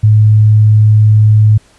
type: tone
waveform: sine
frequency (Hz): 107.2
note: A2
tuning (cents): -45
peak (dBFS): -3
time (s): 0.03-1.58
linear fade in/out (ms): 10
effects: pink hiss -47 dBFS RMS until 1.78 s + resampled to 24000 Hz